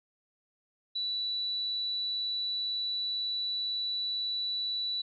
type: tone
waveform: sine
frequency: 3951 Hz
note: B7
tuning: in tune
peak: -30 dBFS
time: 0.95-5.02 s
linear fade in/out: 10 ms
effects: none